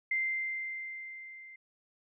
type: tone with level ramp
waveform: sine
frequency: 2087 Hz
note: C7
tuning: 5 cents flat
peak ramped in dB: -27 to -48 dBFS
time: 0.11-1.56 s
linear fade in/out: 5 ms
effects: none